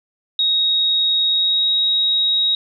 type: tone with pitch glide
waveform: sine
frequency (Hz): 3770 to 3794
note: A#7 to A#7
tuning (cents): +19 to +30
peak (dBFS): -14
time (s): 0.39-2.55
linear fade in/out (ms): 2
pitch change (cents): +11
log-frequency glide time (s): 1.26-1.68
effects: none